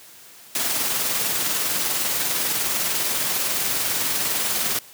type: noise with tremolo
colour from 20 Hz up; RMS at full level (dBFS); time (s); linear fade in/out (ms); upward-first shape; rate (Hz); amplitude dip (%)
white; -22; 0.55-4.79; 2; sine; 20; 30
effects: white hiss -46 dBFS RMS until 4.93 s + high-pass 100 Hz 12 dB/octave